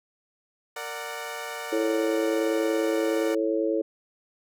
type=chord; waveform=15% pulse; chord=Bb augmented; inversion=none; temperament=equal with one note detuned; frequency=461.3 / 587.3 / 740 Hz; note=Bb4 / D5 / F#5; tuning=-18 / 0 / 0 cents; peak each=-31 dBFS; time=0.76-3.35 s; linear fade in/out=5 ms
type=harmonic tone; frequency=110 Hz; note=A2; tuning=in tune; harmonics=3 / 4 / 5; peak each=-26 / -27 / -28 dBFS; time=1.72-3.82 s; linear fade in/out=10 ms
effects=none